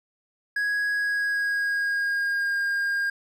triangle tone with pitch glide, 1661.2 to 1613.9 Hz, G#6 to G6, 0 to +50 cents, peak -21 dBFS, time 0.56-3.1 s, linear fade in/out 5 ms, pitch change -50 cents, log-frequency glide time 0.91-2.58 s, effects none

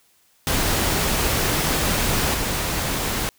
pink noise with level steps, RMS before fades -21 / -24 dBFS, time 0.47-3.29 s, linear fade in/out 0 ms, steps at 2.34 s, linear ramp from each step 5 ms, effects white hiss -60 dBFS RMS until 3.38 s

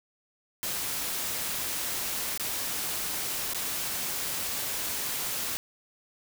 white noise with dropouts, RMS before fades -32 dBFS, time 0.63-5.57 s, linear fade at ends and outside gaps 0 ms, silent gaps 2.376-2.397 / 3.535-3.546 s, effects none

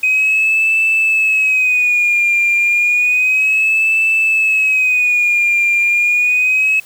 sine tone with vibrato, 2512 Hz, D#7, 16 cents sharp, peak -9 dBFS, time 0.03-6.8 s, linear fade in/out 5 ms, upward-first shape sine, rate 0.31 Hz, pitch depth 84 cents each way, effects tanh soft clip ceiling -7 dBFS + white hiss -42 dBFS RMS until 6.85 s

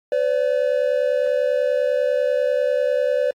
triangle tone pair together, 505.9 / 576 Hz, B4 / D5, +42 / -34 cents, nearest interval major second, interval 224 cents, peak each -18 dBFS, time 0.12-3.31 s, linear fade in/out 2 ms, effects AAC 64 kbps

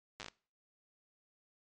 slowing click train, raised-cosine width 0.2 ms, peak -26 dBFS, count 7, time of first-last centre 0.2-0.284 s, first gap 8 ms, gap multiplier 1.22, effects noise-tail reverb RT60 0.4 s tail -22 dB re dry + MP3 48 kbps

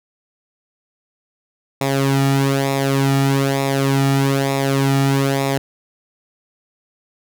sawtooth tone with flanger, 137 Hz, C#3, 20 cents flat, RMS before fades -17 dBFS, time 1.81-5.58 s, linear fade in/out 2 ms, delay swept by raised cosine 0.65 to 1.95 ms, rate 1.1 Hz, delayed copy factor -0.7, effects none

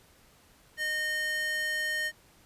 square tone with high-pass filter, 614 Hz, D#5, 23 cents flat, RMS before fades -31 dBFS, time 0.77-2.12 s, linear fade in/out 50 ms, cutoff 1600 Hz, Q 3.4, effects pink hiss -60 dBFS RMS until 2.45 s + resampled to 32000 Hz

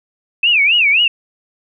sine tone with vibrato, 2539 Hz, D#7, 34 cents sharp, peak -9 dBFS, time 0.43-1.08 s, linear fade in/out 5 ms, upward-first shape sine, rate 3.8 Hz, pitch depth 240 cents each way, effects none

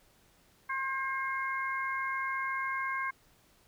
harmonic tone, 534 Hz, C5, 35 cents sharp, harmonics 2 / 3 / 4, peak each -34 / -36 / -37 dBFS, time 0.69-3.11 s, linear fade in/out 10 ms, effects pink hiss -65 dBFS RMS until 3.67 s

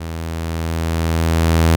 sawtooth tone with level ramp, 82 Hz, E2, 9 cents flat, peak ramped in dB -21 to -6 dBFS, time 0-1.76 s, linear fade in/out 10 ms, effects none

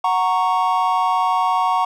triangle chord, F# major, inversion none, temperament equal with one note detuned, 740 / 928.6 / 1108.7 Hz, F#5 / A#5 / C#6, 0 / -7 / 0 cents, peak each -18 dBFS, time 0.04-1.85 s, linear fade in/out 5 ms, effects none

